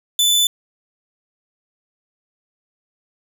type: tone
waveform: sawtooth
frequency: 3503 Hz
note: A7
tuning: 8 cents flat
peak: -10 dBFS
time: 0.19-0.47 s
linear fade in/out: 2 ms
effects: none